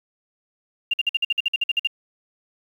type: tone bursts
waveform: sine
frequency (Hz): 2794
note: F7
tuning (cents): 0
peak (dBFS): -17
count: 13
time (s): 0.91-1.873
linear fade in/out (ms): 5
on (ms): 27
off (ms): 51
effects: 8-bit